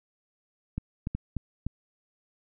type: clicks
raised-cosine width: 5 ms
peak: -18 dBFS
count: 5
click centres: 0.78 / 1.071 / 1.15 / 1.367 / 1.666 s
effects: none